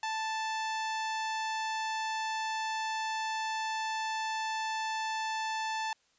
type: tone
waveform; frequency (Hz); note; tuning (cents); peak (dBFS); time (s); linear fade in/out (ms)
sawtooth; 880; A5; 0; -28; 0.03-5.93; 2
effects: white hiss -70 dBFS RMS until 6.18 s + resampled to 16000 Hz